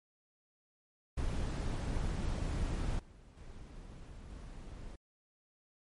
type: noise with level steps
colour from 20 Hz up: brown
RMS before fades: -35 / -55 / -49 / -47 dBFS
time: 1.17-4.96 s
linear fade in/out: 10 ms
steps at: 2.99 / 3.37 / 4.3 s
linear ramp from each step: 5 ms
effects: MP3 48 kbps